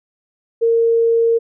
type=tone; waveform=sine; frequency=460.2 Hz; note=A#4; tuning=22 cents flat; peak=-11 dBFS; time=0.61-1.39 s; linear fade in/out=20 ms; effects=none